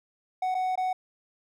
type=tone with dropouts; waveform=triangle; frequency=743 Hz; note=F#5; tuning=7 cents sharp; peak=-23 dBFS; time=0.42-0.93 s; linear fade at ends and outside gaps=5 ms; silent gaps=0.545-0.549 / 0.756-0.775 s; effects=none